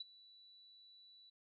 sine tone with ADSR envelope, 3951 Hz, B7, in tune, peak -40 dBFS, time 0-1.3 s, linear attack 6 ms, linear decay 23 ms, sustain -20 dB, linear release 8 ms, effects none

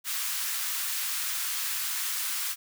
white high-pass noise, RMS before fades -31 dBFS, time 0.04-2.56 s, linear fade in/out 50 ms, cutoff 1100 Hz, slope 24 dB/octave, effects none

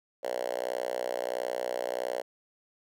5% pulse tone with high-pass filter, 61.5 Hz, B1, 7 cents flat, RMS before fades -33 dBFS, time 0.23-2.22 s, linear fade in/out 10 ms, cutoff 550 Hz, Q 4.4, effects none

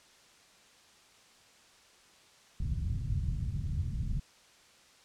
white low-pass noise, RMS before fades -33 dBFS, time 2.6-4.2 s, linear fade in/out 5 ms, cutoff 130 Hz, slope 24 dB/octave, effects white hiss -60 dBFS RMS until 5.04 s + low-pass 7000 Hz 12 dB/octave

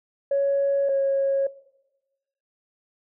sine tone pair in turn, 557 / 547.7 Hz, C#5 / C#5, +8 / -21 cents, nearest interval unison, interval 29 cents, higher first, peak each -18 dBFS, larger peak neither, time 0.31-0.89 / 0.89-1.47 s, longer neither, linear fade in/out 5 ms, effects noise-tail reverb RT60 1.0 s tail -20 dB re dry + tanh soft clip ceiling -15 dBFS

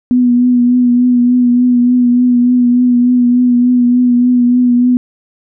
sine tone with vibrato, 245.7 Hz, B3, 9 cents flat, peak -6 dBFS, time 0.11-4.97 s, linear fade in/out 0 ms, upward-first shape triangle, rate 3.4 Hz, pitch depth 32 cents each way, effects none

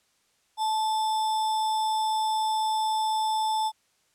sine tone with sample-and-hold, 872 Hz, A5, 16 cents flat, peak -23 dBFS, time 0.57-3.72 s, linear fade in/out 50 ms, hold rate 4410 Hz, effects white hiss -68 dBFS RMS until 4.14 s + low-pass 9000 Hz 12 dB/octave

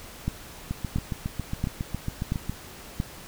two click trains, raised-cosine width 5 ms, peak -13 / -16 dBFS, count 5 / 14, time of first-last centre 0.28-3.001 / 0.71-2.496 s, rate 1.47 / 7.28 Hz, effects pink hiss -44 dBFS RMS until 3.27 s

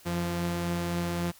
sawtooth tone pair together, 88.27 / 172.8 Hz, F2 / F3, +19 / -18 cents, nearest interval octave, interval 1163 cents, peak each -32 / -25 dBFS, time 0.05-1.32 s, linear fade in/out 20 ms, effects white hiss -55 dBFS RMS until 1.39 s

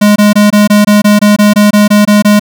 square tone bursts, 207.7 Hz, G#3, in tune, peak -3 dBFS, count 14, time 0.01-2.396 s, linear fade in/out 10 ms, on 150 ms, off 22 ms, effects none

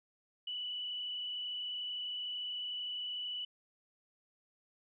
sine tone with frequency modulation, 2963 Hz, F#7, 2 cents sharp, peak -37 dBFS, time 0.47-3.45 s, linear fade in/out 5 ms, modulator 33.3 Hz, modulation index 1.4, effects none

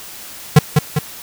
square tone with echo, 151.2 Hz, D#3, 49 cents flat, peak -3 dBFS, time 0.56-0.59 s, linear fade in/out 5 ms, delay 200 ms, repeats 2, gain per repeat -5 dB, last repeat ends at 0.99 s, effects white hiss -34 dBFS RMS until 1.22 s

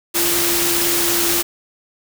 sine tone in noise, 343.2 Hz, F4, 30 cents flat, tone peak -23 dBFS, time 0.14-1.43 s, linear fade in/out 20 ms, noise white, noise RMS -18 dBFS, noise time 0.14-1.43 s, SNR -8 dB, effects none

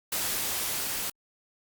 white noise with level ramp, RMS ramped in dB -29 to -32 dBFS, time 0.12-1.1 s, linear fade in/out 5 ms, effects Opus 48 kbps

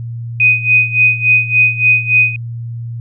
sine tone with tremolo, 2497 Hz, D#7, 6 cents sharp, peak -5 dBFS, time 0.4-2.36 s, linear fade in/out 2 ms, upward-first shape sine, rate 3.5 Hz, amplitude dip 85%, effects added 117 Hz sine -21 dBFS peak until 3 s

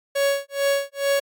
45% pulse tone with tremolo, 558 Hz, C#5, 11 cents sharp, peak -17 dBFS, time 0.15-1.2 s, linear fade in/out 10 ms, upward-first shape sine, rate 2.3 Hz, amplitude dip 100%, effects AAC 64 kbps

